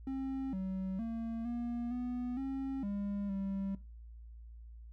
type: tone with pitch steps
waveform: triangle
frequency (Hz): 267.1 / 189.3 / 228.2 / 238.2 / 246.7 / 269.1 / 201.7 / 195.3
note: C4 / F#3 / A#3 / A#3 / B3 / C4 / G3 / G3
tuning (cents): +36 / +40 / -37 / +38 / -2 / +49 / +50 / -6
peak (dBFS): -33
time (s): 0.07-3.75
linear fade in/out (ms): 2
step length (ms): 460
effects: noise-tail reverb RT60 0.3 s tail -19 dB re dry + added 57 Hz sine -48 dBFS peak until 4.92 s